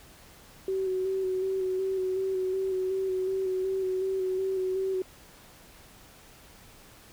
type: tone with vibrato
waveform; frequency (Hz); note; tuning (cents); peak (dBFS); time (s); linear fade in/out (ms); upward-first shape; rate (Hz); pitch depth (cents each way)
sine; 377.7; F#4; +36; -26; 0.68-5.02; 2; square; 2.7; 21
effects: pink hiss -53 dBFS RMS until 7.12 s